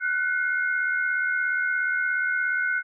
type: tone cluster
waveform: sine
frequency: 1422 / 1499 / 2140 Hz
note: F6 / F#6 / C7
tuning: +31 / +22 / +38 cents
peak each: -32 / -23 / -31 dBFS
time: 0-2.83 s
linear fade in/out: 50 ms
effects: none